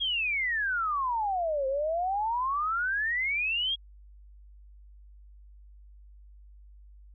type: exponential two-way sweep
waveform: sine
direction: down then up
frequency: 3327 to 523.3 to 3327 Hz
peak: -26 dBFS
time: 0-3.76 s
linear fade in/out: 20 ms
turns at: 1.67 s
effects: added 50 Hz sine -49 dBFS peak until 7.14 s